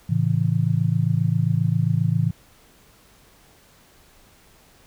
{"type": "chord", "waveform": "sine", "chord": "A major", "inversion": "none", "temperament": "just", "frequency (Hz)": [110, 137.5, 165], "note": ["A2", "C#3", "E3"], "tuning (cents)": [0, -14, 2], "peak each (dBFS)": -22, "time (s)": [0.09, 2.31], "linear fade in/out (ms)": 10, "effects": ["pink hiss -54 dBFS RMS until 4.86 s"]}